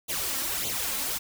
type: noise with flanger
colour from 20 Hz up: white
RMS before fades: -30 dBFS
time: 0.08-1.19 s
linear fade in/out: 20 ms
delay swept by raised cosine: 0.28 to 3.78 ms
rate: 1.7 Hz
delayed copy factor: +0.8
effects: none